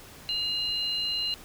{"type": "tone pair together", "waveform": "sine", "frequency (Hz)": [2835, 4079], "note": ["F7", "C8"], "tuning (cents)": [25, -45], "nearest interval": "tritone", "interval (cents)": 630, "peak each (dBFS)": [-30, -29], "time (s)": [0.29, 1.34], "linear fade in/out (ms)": 0, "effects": ["pink hiss -48 dBFS RMS until 1.44 s"]}